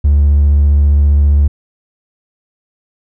triangle tone with vibrato, 72.3 Hz, D2, 27 cents flat, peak -3 dBFS, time 0.04-1.48 s, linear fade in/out 10 ms, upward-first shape square, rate 15 Hz, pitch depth 14 cents each way, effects tanh soft clip ceiling -1 dBFS

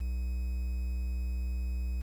triangle tone with quantisation, 61.74 Hz, B1, in tune, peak -28 dBFS, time 0-2.02 s, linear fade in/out 10 ms, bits 9, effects none

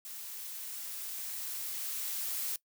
blue noise with level ramp, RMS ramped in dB -44 to -35 dBFS, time 0.05-2.56 s, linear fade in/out 2 ms, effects noise-tail reverb RT60 0.1 s tail -21 dB re dry

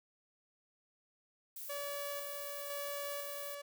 violet noise, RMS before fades -46 dBFS, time 1.56-3.55 s, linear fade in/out 5 ms
sawtooth tone with tremolo, 572 Hz, D5, 46 cents flat, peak -36 dBFS, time 1.69-3.62 s, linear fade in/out 10 ms, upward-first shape square, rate 0.99 Hz, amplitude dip 35%
effects none

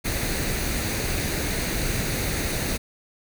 pink noise with comb filter, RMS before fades -26 dBFS, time 0.04-2.78 s, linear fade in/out 20 ms, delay 0.47 ms, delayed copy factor +0.5, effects none

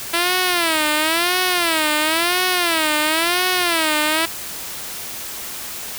5% pulse tone with vibrato, 333.5 Hz, E4, 20 cents sharp, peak -5 dBFS, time 0.13-4.26 s, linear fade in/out 10 ms, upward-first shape sine, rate 0.97 Hz, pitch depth 170 cents each way, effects white hiss -30 dBFS RMS until 5.98 s

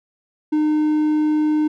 triangle tone, 305 Hz, D#4, 34 cents flat, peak -13 dBFS, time 0.52-1.68 s, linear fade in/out 10 ms, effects none

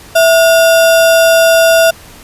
sine tone with sample-and-hold, 659.3 Hz, E5, in tune, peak -4 dBFS, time 0.15-1.91 s, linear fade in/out 10 ms, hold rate 2100 Hz, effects pink hiss -36 dBFS RMS until 2.23 s + resampled to 32000 Hz

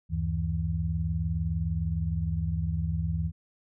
sine tone cluster, 75.8 / 95.4 / 162.5 Hz, D#2 / G2 / E3, -45 / -47 / -24 cents, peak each -30 / -32 / -30 dBFS, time 0.09-3.32 s, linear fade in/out 50 ms, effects none

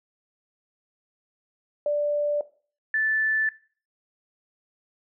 sine tone pair in turn, 587.3 / 1754.3 Hz, D5 / A6, 0 / -6 cents, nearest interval octave + perfect fifth, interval 1894 cents, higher second, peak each -21 dBFS, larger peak neither, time 1.86-2.41 / 2.94-3.49 s, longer neither, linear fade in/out 2 ms, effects noise-tail reverb RT60 0.4 s tail -17 dB re dry

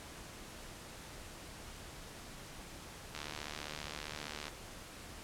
click train, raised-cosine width 0.2 ms, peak -24 dBFS, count 101, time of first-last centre 3.15-4.482 s, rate 75.1 Hz, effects pink hiss -50 dBFS RMS until 5.23 s + low-pass 11000 Hz 12 dB/octave

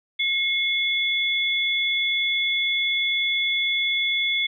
sine tone pair together, 2167 / 3441 Hz, C#7 / A7, -40 / -39 cents, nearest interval minor sixth, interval 801 cents, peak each -23 dBFS, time 0.19-4.47 s, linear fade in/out 10 ms, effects none

